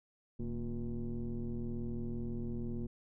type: tone with frequency modulation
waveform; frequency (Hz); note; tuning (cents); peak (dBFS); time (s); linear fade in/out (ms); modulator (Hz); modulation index
sine; 105.5; G#2; +28; -34; 0.39-2.87; 10; 126; 1.7
effects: tanh soft clip ceiling -31 dBFS